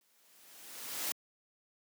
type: noise with exponential growth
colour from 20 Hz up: white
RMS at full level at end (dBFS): -34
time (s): 0.01-1.12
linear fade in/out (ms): 1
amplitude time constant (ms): 240
effects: high-pass 200 Hz 12 dB/octave